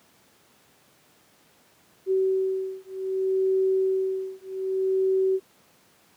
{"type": "beating tone pair", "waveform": "sine", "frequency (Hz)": [380, 380.64], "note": ["F#4", "F#4"], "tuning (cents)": [46, 49], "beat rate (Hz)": 0.64, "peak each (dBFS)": -25, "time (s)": [2.06, 5.4], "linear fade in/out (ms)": 50, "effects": ["pink hiss -59 dBFS RMS until 6.16 s", "high-pass 150 Hz 12 dB/octave"]}